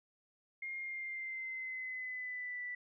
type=tone with pitch glide; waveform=sine; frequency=2127 to 1973.1 Hz; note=C7 to B6; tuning=+28 to -2 cents; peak=-39 dBFS; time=0.62-2.75 s; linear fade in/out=5 ms; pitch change=-130 cents; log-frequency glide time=0.8-2.62 s; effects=none